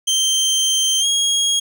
25% pulse tone with pitch glide, 3136 to 3284 Hz, G7 to G#7, 0 to -20 cents, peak -11 dBFS, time 0.07-1.6 s, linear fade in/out 10 ms, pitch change +80 cents, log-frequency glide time 1-1.06 s, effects none

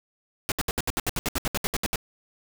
pink noise bursts, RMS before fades -26 dBFS, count 16, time 0.49-1.958 s, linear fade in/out 0 ms, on 28 ms, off 68 ms, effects none

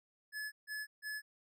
square tone bursts, 1713 Hz, A6, 47 cents flat, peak -40 dBFS, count 3, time 0.32-1.22 s, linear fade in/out 50 ms, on 200 ms, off 150 ms, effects none

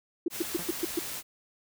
sine tone bursts, 340 Hz, F4, 46 cents flat, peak -24 dBFS, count 6, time 0.26-0.992 s, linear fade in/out 5 ms, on 22 ms, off 120 ms
white noise, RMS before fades -37 dBFS, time 0.3-1.23 s, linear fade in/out 50 ms
sawtooth tone with exponential decay, 173 Hz, F3, 16 cents flat, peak -31 dBFS, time 0.59-0.7 s, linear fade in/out 2 ms, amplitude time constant 23 ms
effects none

